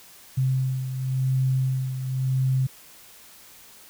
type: beating tone pair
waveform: sine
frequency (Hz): 130.81 / 131.74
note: C3 / C3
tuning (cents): 0 / +12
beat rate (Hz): 0.93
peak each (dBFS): -22 / -29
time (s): 0.37-2.67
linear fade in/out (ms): 10
effects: white hiss -49 dBFS RMS until 3.89 s